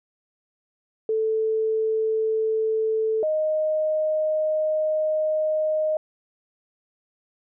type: tone pair in turn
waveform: sine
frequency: 440 / 620.3 Hz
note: A4 / D#5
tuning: 0 / -5 cents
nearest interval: tritone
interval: 595 cents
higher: second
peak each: -20 dBFS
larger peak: neither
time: 1.09-3.23 / 3.23-5.97 s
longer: second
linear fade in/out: 2 ms
effects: none